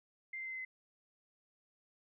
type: tone with pitch steps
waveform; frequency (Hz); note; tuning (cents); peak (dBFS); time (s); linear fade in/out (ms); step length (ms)
sine; 2093 / 2081 / 2069 / 2057 / 2045; C7 / C7 / C7 / C7 / C7; 0 / -10 / -20 / -30 / -40; -40; 0.33-0.65; 5; 64
effects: none